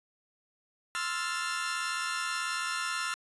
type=chord; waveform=sawtooth; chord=F major seventh; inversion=second; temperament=equal; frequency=1046.5 / 1318.5 / 1396.9 / 1760 Hz; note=C6 / E6 / F6 / A6; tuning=0 / 0 / 0 / 0 cents; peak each=-36 / -33 / -31 / -34 dBFS; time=0.95-3.14 s; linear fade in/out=0 ms; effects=resampled to 24000 Hz